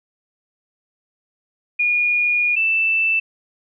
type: tone pair in turn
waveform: sine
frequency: 2438 / 2652 Hz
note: D#7 / E7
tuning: -36 / +10 cents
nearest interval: minor second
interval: 146 cents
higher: second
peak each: -15 dBFS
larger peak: neither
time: 1.79-2.56 / 2.56-3.2 s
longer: first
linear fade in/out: 10 ms
effects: none